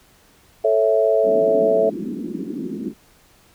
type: chord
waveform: sine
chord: A major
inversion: none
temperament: equal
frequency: 440 / 554.4 / 659.3 Hz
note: A4 / C#5 / E5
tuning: 0 / 0 / 0 cents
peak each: -18 / -20 / -17 dBFS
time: 0.64-1.9 s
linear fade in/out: 10 ms
type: band-pass noise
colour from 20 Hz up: white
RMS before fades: -28 dBFS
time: 1.23-2.94 s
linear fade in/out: 50 ms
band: 180 to 350 Hz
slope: 48 dB/octave
effects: pink hiss -54 dBFS RMS until 3.54 s